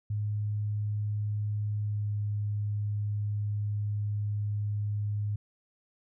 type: tone with pitch glide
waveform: sine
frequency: 104.7 to 103.86 Hz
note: G#2 to G#2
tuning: +15 to +1 cents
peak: -28 dBFS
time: 0.1-5.36 s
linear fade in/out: 5 ms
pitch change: -14 cents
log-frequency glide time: 1.8-2.11 s
effects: none